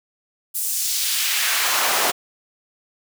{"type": "noise with high-pass filter sweep", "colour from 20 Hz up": "pink", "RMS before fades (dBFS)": -21, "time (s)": [0.54, 2.12], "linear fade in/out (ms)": 20, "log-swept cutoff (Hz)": [10000, 500], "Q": 1, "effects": []}